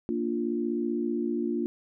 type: chord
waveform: sine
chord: Bb major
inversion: none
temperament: equal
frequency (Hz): 233.1 / 293.7 / 349.2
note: Bb3 / D4 / F4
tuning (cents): 0 / 0 / 0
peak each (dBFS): -30 / -32 / -30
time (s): 0.09-1.66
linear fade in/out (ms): 0
effects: none